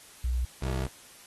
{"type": "tone pair in turn", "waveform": ["sine", "25% pulse"], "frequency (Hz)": [61.74, 64.98], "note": ["B1", "C2"], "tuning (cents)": [0, -11], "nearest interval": "minor second", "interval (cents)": 89, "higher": "second", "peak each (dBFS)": -25, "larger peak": "neither", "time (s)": [[0.24, 0.45], [0.62, 0.87]], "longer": "second", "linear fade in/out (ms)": 5, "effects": ["white hiss -52 dBFS RMS until 1.26 s", "AAC 32 kbps"]}